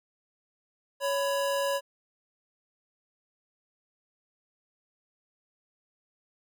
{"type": "tone pair together", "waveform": "square", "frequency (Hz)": [558.1, 995], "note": ["C#5", "B5"], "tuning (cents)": [12, 13], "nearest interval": "minor seventh", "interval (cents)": 1001, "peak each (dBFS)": [-28, -33], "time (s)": [1, 1.81], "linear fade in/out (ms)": 50, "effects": []}